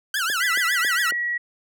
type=tone with vibrato; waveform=sawtooth; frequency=1503 Hz; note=F#6; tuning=27 cents sharp; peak=-18 dBFS; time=0.14-1.11 s; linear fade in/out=2 ms; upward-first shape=triangle; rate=7.2 Hz; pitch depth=280 cents each way
type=click train; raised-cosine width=2 ms; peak=-19 dBFS; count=4; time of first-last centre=0.3-1.122 s; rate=3.65 Hz
type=tone with pitch glide; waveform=sine; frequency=1975.5 to 1920.4 Hz; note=B6 to B6; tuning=0 to -49 cents; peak=-22 dBFS; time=0.4-1.38 s; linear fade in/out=10 ms; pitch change=-49 cents; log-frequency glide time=0.58-1.15 s
effects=high-pass 400 Hz 12 dB/octave